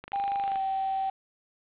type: click train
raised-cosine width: 0.3 ms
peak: -24 dBFS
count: 14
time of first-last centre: 0.04-0.558 s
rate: 25.1 Hz
type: tone with pitch glide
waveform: sine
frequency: 797 to 772.5 Hz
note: G5 to G5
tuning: +28 to -26 cents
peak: -26 dBFS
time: 0.13-1.1 s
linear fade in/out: 5 ms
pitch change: -54 cents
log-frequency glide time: 0.4-0.6 s
effects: resampled to 8000 Hz + 8-bit